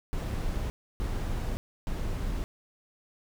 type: noise bursts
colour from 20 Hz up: brown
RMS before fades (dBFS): -31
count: 3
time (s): 0.13-2.44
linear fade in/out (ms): 0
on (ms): 570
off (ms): 300
effects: none